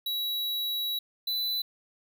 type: tone pair in turn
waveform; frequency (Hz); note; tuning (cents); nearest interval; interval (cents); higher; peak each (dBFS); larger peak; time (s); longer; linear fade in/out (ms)
square; 3900 / 3993; B7 / B7; -23 / +18; unison; 41; second; -29 / -28; second; 0.06-0.99 / 1.27-1.62; first; 5
effects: none